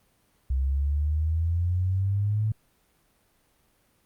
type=exponential sweep; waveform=sine; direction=up; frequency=64.6 to 110 Hz; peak=-22 dBFS; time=0.5-2.52 s; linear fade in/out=5 ms; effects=pink hiss -66 dBFS RMS until 4.05 s + Opus 32 kbps